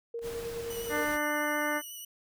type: tone with tremolo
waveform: sine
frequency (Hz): 465.5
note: A#4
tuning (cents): -2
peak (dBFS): -33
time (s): 0.14-1.05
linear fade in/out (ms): 5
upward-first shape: square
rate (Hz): 9.6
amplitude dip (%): 35
type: noise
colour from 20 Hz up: pink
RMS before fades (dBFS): -44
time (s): 0.21-1.19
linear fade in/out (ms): 50
type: tone with vibrato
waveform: 5% pulse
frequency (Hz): 2946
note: F#7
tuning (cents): -8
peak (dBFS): -33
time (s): 0.7-2.05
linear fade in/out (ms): 5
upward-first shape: triangle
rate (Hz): 8.3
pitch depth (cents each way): 26
type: harmonic tone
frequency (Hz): 297.6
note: D4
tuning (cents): +23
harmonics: 1 / 2 / 3 / 4 / 5 / 6 / 7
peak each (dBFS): -35 / -34 / -37 / -37 / -35 / -35 / -37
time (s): 0.89-1.82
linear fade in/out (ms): 50
effects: none